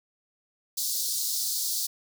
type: high-pass noise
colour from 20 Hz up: pink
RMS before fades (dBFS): -29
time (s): 0.77-1.87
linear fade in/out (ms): 10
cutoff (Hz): 4100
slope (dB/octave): 48
effects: none